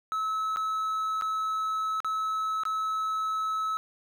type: tone with dropouts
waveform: triangle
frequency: 1296 Hz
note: E6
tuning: 30 cents flat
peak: -25 dBFS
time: 0.12-3.77 s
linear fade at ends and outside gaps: 0 ms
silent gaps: 0.561-0.57 / 1.212-1.221 / 2.003-2.046 / 2.635-2.653 s
effects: none